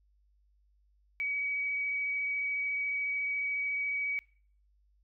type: tone with vibrato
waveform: sine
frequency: 2269 Hz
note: C#7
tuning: 40 cents sharp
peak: -30 dBFS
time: 1.2-4.19 s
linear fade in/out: 0 ms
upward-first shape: sine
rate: 14 Hz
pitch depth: 9 cents each way
effects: noise-tail reverb RT60 0.5 s tail -24 dB re dry + added 50 Hz sine -65 dBFS peak until 5.03 s